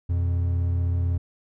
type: tone pair together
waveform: triangle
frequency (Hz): 86.8 / 122.75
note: F2 / B2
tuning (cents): -10 / -10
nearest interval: tritone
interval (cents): 600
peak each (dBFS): -19 / -31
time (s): 0.09-1.18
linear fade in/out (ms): 10
effects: none